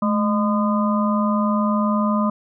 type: harmonic tone with a mistuned harmonic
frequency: 204.3 Hz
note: G#3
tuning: 28 cents flat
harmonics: 1 / 3 / 5 / 6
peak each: -18 / -26 / -25 / -26 dBFS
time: 0.02-2.3 s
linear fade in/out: 5 ms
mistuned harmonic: 1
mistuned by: +78 cents
effects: none